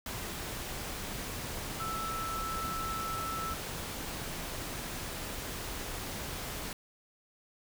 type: tone in noise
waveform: sine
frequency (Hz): 1318.5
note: E6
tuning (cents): 0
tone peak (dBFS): -35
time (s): 1.8-3.54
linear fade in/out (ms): 2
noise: pink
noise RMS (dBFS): -39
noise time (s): 0.06-6.73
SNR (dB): +1
effects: none